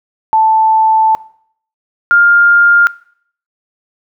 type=tone pair in turn; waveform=sine; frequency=880 / 1404.9 Hz; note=A5 / F6; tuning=0 / +10 cents; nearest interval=minor sixth; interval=810 cents; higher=second; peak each=-6 / -4 dBFS; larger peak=second; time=0.33-1.15 / 2.11-2.87 s; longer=first; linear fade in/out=0 ms; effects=noise-tail reverb RT60 0.6 s tail -21 dB re dry